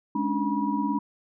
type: tone cluster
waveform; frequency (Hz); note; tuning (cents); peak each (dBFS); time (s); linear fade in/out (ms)
sine; 209.4 / 276.9 / 295.4 / 968; G#3 / C#4 / D4 / B5; +15 / -2 / +10 / -35; -29; 0.15-0.99; 5
effects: none